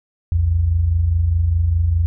sine tone pair together, 60.1 / 84.99 Hz, B1 / F2, -46 / -47 cents, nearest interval tritone, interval 599 cents, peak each -22 / -14 dBFS, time 0.32-2.06 s, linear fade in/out 0 ms, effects none

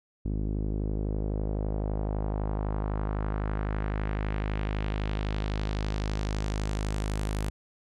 sawtooth tone with low-pass filter sweep, 51.91 Hz, G#1, in tune, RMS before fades -30 dBFS, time 0.25-7.5 s, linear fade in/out 5 ms, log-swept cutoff 290 to 11000 Hz, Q 1.4, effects none

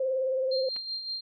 sine tone with vibrato, 523.3 Hz, C5, in tune, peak -25 dBFS, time 0-0.69 s, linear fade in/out 5 ms, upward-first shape triangle, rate 19 Hz, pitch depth 46 cents each way
sine tone with tremolo, 4186 Hz, C8, in tune, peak -30 dBFS, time 0.51-1.21 s, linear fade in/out 10 ms, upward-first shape sine, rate 5.3 Hz, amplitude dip 55%
clicks, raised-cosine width 0.3 ms, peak -31 dBFS, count 2, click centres 0.762 / 0.766 s
effects none

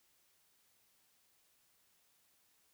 silence, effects white hiss -73 dBFS RMS until 2.73 s

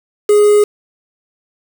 triangle tone with quantisation, 416 Hz, G#4, 3 cents sharp, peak -4 dBFS, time 0.29-0.64 s, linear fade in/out 5 ms, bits 4, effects none

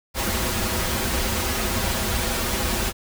pink noise with comb filter, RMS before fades -24 dBFS, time 0.14-2.93 s, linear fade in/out 50 ms, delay 6.8 ms, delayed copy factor -0.85, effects none

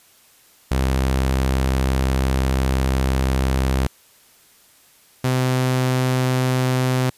sawtooth tone pair in turn, 65.8 / 128.22 Hz, C2 / C3, +10 / -35 cents, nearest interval octave, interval 1155 cents, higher second, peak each -13 dBFS, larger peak neither, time 0.71-3.87 / 5.24-7.1 s, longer first, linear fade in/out 5 ms, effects white hiss -53 dBFS RMS until 7.17 s + resampled to 32000 Hz

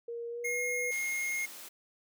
sine tone with pitch glide, 469 to 493.2 Hz, A#4 to B4, +11 to -2 cents, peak -36 dBFS, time 0.08-0.91 s, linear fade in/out 5 ms, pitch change +87 cents, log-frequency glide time 0.29-0.62 s
square tone, 2146 Hz, C7, 43 cents sharp, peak -32 dBFS, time 0.44-1.46 s, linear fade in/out 10 ms
white high-pass noise, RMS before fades -47 dBFS, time 0.91-1.69 s, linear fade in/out 10 ms, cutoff 200 Hz, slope 48 dB/octave
effects none

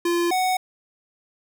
square tone pair in turn, 345 / 742.3 Hz, F4 / F#5, -21 / +5 cents, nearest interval octave + minor second, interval 1326 cents, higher second, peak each -20 dBFS, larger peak neither, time 0.05-0.31 / 0.31-0.57 s, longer neither, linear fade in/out 5 ms, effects none

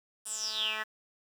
10% pulse tone with band-pass filter sweep, 216.8 Hz, A3, 25 cents flat, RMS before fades -34 dBFS, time 0.25-0.84 s, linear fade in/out 20 ms, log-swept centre 9500 to 1800 Hz, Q 9.3, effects 9-bit

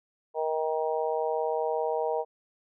harmonic tone, 157.5 Hz, D#3, 21 cents sharp, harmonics 3 / 4 / 5 / 6, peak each -29 / -31 / -33 / -35 dBFS, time 0.34-2.25 s, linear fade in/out 50 ms, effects none

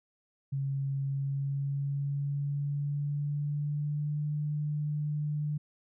sine tone with pitch glide, 137.5 to 149.08 Hz, C#3 to D3, -14 to +26 cents, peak -29 dBFS, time 0.52-5.58 s, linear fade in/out 10 ms, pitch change +140 cents, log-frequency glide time 1.04-4.28 s, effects none

